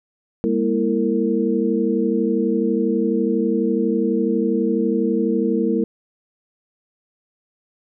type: tone cluster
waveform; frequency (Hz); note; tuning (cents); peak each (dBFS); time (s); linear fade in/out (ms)
sine; 203.8 / 235.9 / 329.9 / 457.8; G#3 / A#3 / E4 / A#4; -32 / +21 / +1 / -31; -22; 0.44-5.84; 0
effects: none